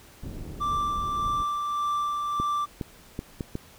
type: low-pass noise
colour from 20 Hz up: pink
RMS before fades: -37 dBFS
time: 0.22-1.44 s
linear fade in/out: 10 ms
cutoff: 320 Hz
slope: 12 dB/octave
type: tone with tremolo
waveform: triangle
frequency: 1174.7 Hz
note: D6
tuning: in tune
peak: -22 dBFS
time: 0.6-2.66 s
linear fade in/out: 20 ms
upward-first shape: sine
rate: 1.7 Hz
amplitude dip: 30%
type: clicks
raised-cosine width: 3 ms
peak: -17 dBFS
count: 5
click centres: 2.4 / 2.812 / 3.191 / 3.408 / 3.554 s
effects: pink hiss -52 dBFS RMS until 3.78 s